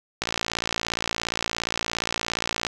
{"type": "click train", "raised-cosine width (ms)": 0.2, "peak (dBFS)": -7, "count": 141, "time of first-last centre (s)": [0.22, 2.668], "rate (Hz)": 57.2, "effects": []}